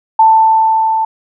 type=tone with level ramp; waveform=sine; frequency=886 Hz; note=A5; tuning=12 cents sharp; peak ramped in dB=-3 to -11 dBFS; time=0.19-1.05 s; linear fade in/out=5 ms; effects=none